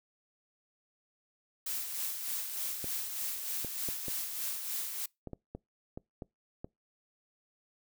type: noise with tremolo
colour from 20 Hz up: blue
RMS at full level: -35 dBFS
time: 1.66-5.06 s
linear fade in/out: 5 ms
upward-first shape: sine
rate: 3.3 Hz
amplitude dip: 45%
type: clicks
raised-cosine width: 2 ms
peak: -27 dBFS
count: 10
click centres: 2.843 / 3.647 / 3.888 / 4.083 / 5.273 / 5.333 / 5.55 / 5.975 / 6.222 / 6.645 s
effects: noise-tail reverb RT60 0.2 s tail -25 dB re dry